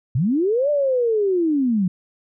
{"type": "linear two-way sweep", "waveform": "sine", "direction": "up then down", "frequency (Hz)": [108.1, 597, 173.4], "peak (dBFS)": -16, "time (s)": [0.15, 1.88], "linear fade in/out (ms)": 5, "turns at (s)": 0.7, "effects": []}